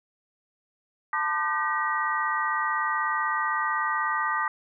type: tone cluster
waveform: sine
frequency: 885 / 1021 / 1200 / 1536 / 1909 Hz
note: A5 / C6 / D6 / G6 / A#6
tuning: +10 / -43 / +37 / -36 / +41 cents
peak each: -31 / -35 / -27 / -33 / -30 dBFS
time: 1.13-4.48 s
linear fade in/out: 2 ms
effects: none